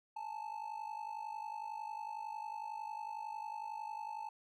triangle ring-modulated tone, 871 Hz, A5, 18 cents flat, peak -36 dBFS, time 0.16-4.29 s, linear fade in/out 5 ms, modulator 25.5 Hz, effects none

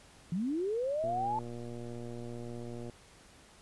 sine linear sweep, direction up, 160 to 885 Hz, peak -30 dBFS, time 0.32-1.39 s, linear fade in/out 2 ms
click train, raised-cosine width 2 ms, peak -31 dBFS, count 222, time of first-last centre 1.04-2.897 s, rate 119 Hz
effects pink hiss -58 dBFS RMS until 3.61 s + resampled to 24000 Hz

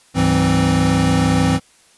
square tone cluster, 71.5 / 103.7 / 165.5 / 192.2 / 261.9 Hz, D2 / G#2 / E3 / G3 / C4, -46 / -2 / +7 / -34 / +2 cents, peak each -26 / -21 / -18 / -25 / -18 dBFS, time 0.14-1.6 s, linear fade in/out 50 ms, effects white hiss -52 dBFS RMS until 1.97 s + resampled to 24000 Hz

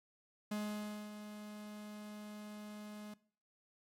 45% pulse tone with ADSR envelope, 210 Hz, G#3, 19 cents sharp, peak -36 dBFS, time 0.51-3.14 s, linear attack 7 ms, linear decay 580 ms, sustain -10 dB, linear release 5 ms, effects noise-tail reverb RT60 0.5 s tail -20 dB re dry + MP3 64 kbps

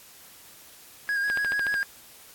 triangle tone with vibrato, 1636 Hz, G#6, 26 cents flat, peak -22 dBFS, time 1.09-1.83 s, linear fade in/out 0 ms, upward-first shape square, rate 6.8 Hz, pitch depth 27 cents each way
click train, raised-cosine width 0.3 ms, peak -18 dBFS, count 7, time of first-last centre 1.3-1.741 s, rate 13.6 Hz
effects white hiss -50 dBFS RMS until 2.34 s + AAC 64 kbps

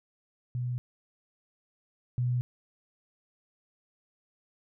sine tone pair in turn, 123.47 / 123.47 Hz, B2 / B2, 0 / 0 cents, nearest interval unison, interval 0 cents, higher neither, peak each -29 / -25 dBFS, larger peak second, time 0.55-0.78 / 2.18-2.41 s, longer neither, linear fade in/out 0 ms, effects none

